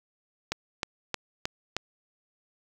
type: click train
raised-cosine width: 0.2 ms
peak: -11 dBFS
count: 5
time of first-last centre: 0.52-1.766 s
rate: 3.21 Hz
effects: 7-bit